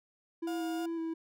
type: tone with vibrato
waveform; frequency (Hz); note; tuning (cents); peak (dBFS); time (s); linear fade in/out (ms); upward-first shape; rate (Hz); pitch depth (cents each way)
triangle; 329.6; E4; 0; -31; 0.42-1.14; 10; square; 2.7; 16
type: tone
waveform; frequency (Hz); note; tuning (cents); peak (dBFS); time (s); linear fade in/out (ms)
35% pulse; 711; F5; +31; -38; 0.47-0.86; 5
effects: none